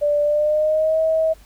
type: tone with pitch glide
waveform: sine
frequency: 587 to 640.1 Hz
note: D5 to D#5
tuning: -1 to +49 cents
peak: -15 dBFS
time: 0.01-1.34 s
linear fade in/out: 20 ms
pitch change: +150 cents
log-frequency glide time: 0.22-1 s
effects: added 50 Hz sine -47 dBFS peak until 1.45 s + pink hiss -52 dBFS RMS until 1.45 s